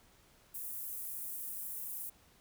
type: high-pass noise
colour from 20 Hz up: pink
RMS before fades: -42 dBFS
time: 0.54-2.1 s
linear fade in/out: 10 ms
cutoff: 11000 Hz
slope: 24 dB/octave
effects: pink hiss -65 dBFS RMS until 2.4 s